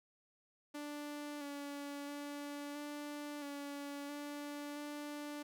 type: tone with pitch steps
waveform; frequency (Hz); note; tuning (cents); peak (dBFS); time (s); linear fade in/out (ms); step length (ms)
sawtooth; 293.5 / 285.1 / 288.5 / 293.3 / 284.6 / 290.7 / 293.7; D4 / C#4 / D4 / D4 / C#4 / D4 / D4; -1 / +49 / -31 / -2 / +46 / -18 / 0; -39; 0.74-5.43; 10; 670
effects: none